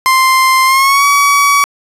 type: tone with pitch glide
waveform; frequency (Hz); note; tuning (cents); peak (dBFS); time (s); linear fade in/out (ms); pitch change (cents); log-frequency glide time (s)
30% pulse; 1046.5 to 1134.6; C6 to C#6; 0 to +40; -4; 0.06-1.64; 0; +140; 0.65-1.05
effects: resampled to 32000 Hz + 7-bit